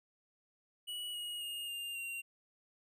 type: tone with pitch steps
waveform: square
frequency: 2932 / 2888 / 2845 / 2803 / 2761 Hz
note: F#7 / F#7 / F7 / F7 / F7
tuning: -16 / -43 / +31 / +6 / -20 cents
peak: -40 dBFS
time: 0.87-2.22 s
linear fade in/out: 20 ms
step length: 270 ms
effects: none